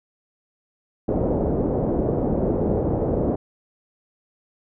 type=low-pass noise; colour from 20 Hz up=white; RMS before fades=-22 dBFS; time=1.08-3.36 s; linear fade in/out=10 ms; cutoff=540 Hz; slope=24 dB/octave; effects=none